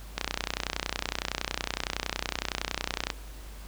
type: click train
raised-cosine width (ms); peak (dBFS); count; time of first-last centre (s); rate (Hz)
0.2; -10; 91; 0.18-3.102; 30.8
effects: added 50 Hz sine -41 dBFS peak until 3.67 s + pink hiss -50 dBFS RMS until 3.67 s